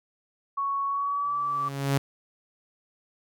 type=tone with pitch glide; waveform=sine; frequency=1111 to 1157.5 Hz; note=C#6 to D6; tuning=+4 to -25 cents; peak=-25 dBFS; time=0.57-1.69 s; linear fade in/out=10 ms; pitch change=+71 cents; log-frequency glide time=0.87-1.35 s
type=tone with exponential growth; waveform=sawtooth; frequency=138.59 Hz; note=C#3; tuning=in tune; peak=-16 dBFS; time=1.24-1.98 s; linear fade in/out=5 ms; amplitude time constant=160 ms
effects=none